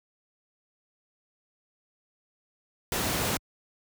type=noise; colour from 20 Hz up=pink; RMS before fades=-28 dBFS; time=2.92-3.37 s; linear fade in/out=2 ms; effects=high-pass 60 Hz 12 dB/octave